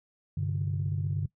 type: chord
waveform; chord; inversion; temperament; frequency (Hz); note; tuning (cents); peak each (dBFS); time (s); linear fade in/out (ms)
sine; G suspended fourth; none; equal; 98 / 130.81 / 146.83; G2 / C3 / D3; 0 / 0 / 0; -30 / -36 / -30; 0.37-1.26; 5
effects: noise-tail reverb RT60 0.1 s tail -19 dB re dry + tanh soft clip ceiling -20 dBFS